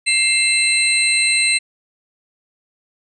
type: tone cluster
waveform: sine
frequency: 2112 / 2648 / 4069 / 8430 Hz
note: C7 / E7 / C8 / C9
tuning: +16 / +7 / -49 / +12 cents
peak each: -19 dBFS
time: 0.06-1.59 s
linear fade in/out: 20 ms
effects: none